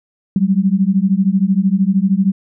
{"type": "beating tone pair", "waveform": "sine", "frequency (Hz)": [186.4, 199.4], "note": ["F#3", "G3"], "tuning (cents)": [13, 30], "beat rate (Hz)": 13, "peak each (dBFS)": -14, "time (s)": [0.36, 2.32], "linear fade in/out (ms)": 2, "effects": []}